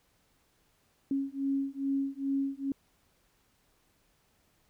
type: beating tone pair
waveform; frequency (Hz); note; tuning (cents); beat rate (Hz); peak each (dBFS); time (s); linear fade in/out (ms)
sine; 273.2 / 275.6; C#4 / C#4; -25 / -10; 2.4; -32 / -32; 1.11-2.72; 2
effects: pink hiss -70 dBFS RMS until 4.69 s